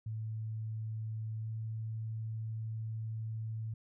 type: tone with pitch glide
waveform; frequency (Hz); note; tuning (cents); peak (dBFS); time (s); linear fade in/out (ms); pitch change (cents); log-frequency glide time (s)
sine; 110 to 110.89; A2 to A2; 0 to +14; -36; 0.06-3.74; 5; +14; 1.4-1.48
effects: none